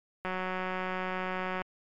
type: click train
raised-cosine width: 0.5 ms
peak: -19 dBFS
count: 254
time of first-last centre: 0.25-1.618 s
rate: 185 Hz
effects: MP3 64 kbps